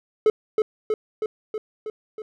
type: tone with echo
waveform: triangle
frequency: 431.5 Hz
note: A4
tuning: 34 cents flat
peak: -11 dBFS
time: 0.26-0.3 s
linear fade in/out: 2 ms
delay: 320 ms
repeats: 6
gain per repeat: -3 dB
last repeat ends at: 2.22 s
effects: none